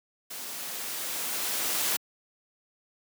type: noise with level ramp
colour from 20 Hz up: white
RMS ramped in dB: -39 to -27 dBFS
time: 0.3-1.97 s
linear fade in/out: 10 ms
effects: high-pass 200 Hz 12 dB/octave